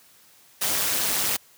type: noise with amplitude modulation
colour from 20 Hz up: white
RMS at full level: -21 dBFS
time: 0.61-1.37 s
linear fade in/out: 10 ms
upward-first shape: sine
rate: 207 Hz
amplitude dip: 75%
effects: white hiss -55 dBFS RMS until 1.57 s + high-pass 80 Hz 12 dB/octave